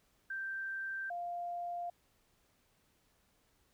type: tone pair in turn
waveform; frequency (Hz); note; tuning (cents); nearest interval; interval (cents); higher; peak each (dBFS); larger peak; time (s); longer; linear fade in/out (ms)
sine; 1568 / 698.5; G6 / F5; 0 / 0; octave + major second; 1400; first; -37 / -37; neither; 0.3-1.1 / 1.1-1.9; neither; 5
effects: pink hiss -73 dBFS RMS until 3.73 s